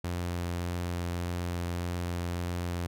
sawtooth tone with vibrato, 87.4 Hz, F2, 2 cents sharp, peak -27 dBFS, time 0.04-2.87 s, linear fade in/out 5 ms, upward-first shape triangle, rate 1.7 Hz, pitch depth 11 cents each way, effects none

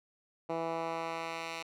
10% pulse tone with band-pass filter sweep, 164.81 Hz, E3, in tune, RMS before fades -37 dBFS, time 0.49-1.63 s, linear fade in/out 10 ms, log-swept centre 570 to 2900 Hz, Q 0.81, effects none

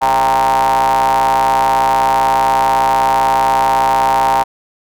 square ring-modulated tone, 63.5 Hz, B1, 49 cents sharp, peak -8 dBFS, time 0.01-4.44 s, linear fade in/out 20 ms, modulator 861 Hz, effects none

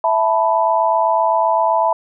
sine chord, E suspended fourth, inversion none, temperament equal, 659.3 / 880 / 987.8 Hz, E5 / A5 / B5, 0 / 0 / 0 cents, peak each -17 dBFS, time 0.04-1.93 s, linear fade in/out 2 ms, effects none

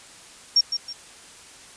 sine tone with echo, 5540 Hz, F8, 15 cents flat, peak -13 dBFS, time 0.56-0.61 s, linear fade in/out 5 ms, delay 160 ms, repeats 2, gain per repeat -9 dB, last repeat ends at 0.93 s, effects white hiss -46 dBFS RMS until 1.76 s + resampled to 22050 Hz

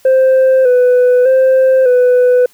sine tone with vibrato, 510 Hz, C5, 44 cents flat, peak -3 dBFS, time 0.05-2.46 s, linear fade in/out 5 ms, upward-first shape square, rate 0.83 Hz, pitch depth 44 cents each way, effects tanh soft clip ceiling -5 dBFS + white hiss -48 dBFS RMS until 2.53 s

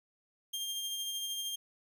sawtooth tone with tremolo, 3200 Hz, G7, 35 cents sharp, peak -31 dBFS, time 0.53-1.56 s, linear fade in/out 10 ms, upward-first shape sine, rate 13 Hz, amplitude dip 30%, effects none

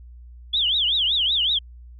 sine tone with vibrato, 3322 Hz, G#7, in tune, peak -18 dBFS, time 0.53-1.59 s, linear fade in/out 10 ms, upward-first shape triangle, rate 5.3 Hz, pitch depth 290 cents each way, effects added 60 Hz sine -40 dBFS peak until 1.99 s

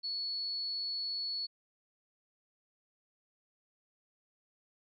sine tone, 4403 Hz, C#8, 13 cents flat, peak -34 dBFS, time 0.03-1.47 s, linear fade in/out 20 ms, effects none

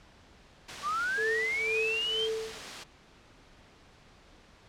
white noise, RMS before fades -39 dBFS, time 0.68-2.84 s, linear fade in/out 10 ms
sine linear sweep, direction up, 1123 to 3227 Hz, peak -28 dBFS, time 0.82-2.29 s, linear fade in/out 50 ms
sine tone with tremolo, 443.1 Hz, A4, 12 cents sharp, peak -28 dBFS, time 1.17-2.59 s, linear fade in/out 20 ms, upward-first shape triangle, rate 2 Hz, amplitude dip 100%
effects pink hiss -57 dBFS RMS until 4.68 s + low-pass 5000 Hz 12 dB/octave

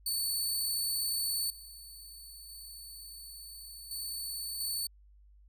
15% pulse tone with level steps, 4483 Hz, C#8, 19 cents sharp, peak -24 / -41 / -39 / -30 / -26 dBFS, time 0.06-4.87 s, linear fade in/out 5 ms, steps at 1.5 / 2.49 / 3.91 / 4.6 s, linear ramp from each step 2 ms, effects added 50 Hz sine -56 dBFS peak until 5.48 s

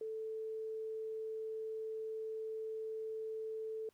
sine tone, 440 Hz, A4, in tune, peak -39 dBFS, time 0.01-3.89 s, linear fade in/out 2 ms, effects pink hiss -75 dBFS RMS until 3.93 s + high-pass 100 Hz 12 dB/octave

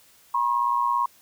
sine tone pair together, 962 / 1079.8 Hz, B5 / C#6, -46 / -46 cents, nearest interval major second, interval 200 cents, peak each -23 dBFS, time 0.34-1.06 s, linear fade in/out 5 ms, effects white hiss -56 dBFS RMS until 1.21 s

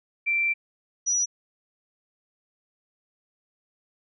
sine tone pair in turn, 2349 / 5855 Hz, D7 / F#8, 0 / -19 cents, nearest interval octave + major third, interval 1581 cents, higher second, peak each -21 dBFS, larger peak neither, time 0.26-0.54 / 1.06-1.26 s, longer first, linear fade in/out 20 ms, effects none

